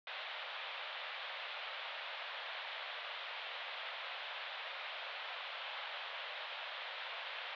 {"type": "band-pass noise", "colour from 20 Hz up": "white", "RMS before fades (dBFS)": -45, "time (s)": [0.07, 7.55], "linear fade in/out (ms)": 2, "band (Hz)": [530, 3700], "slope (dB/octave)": 48, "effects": []}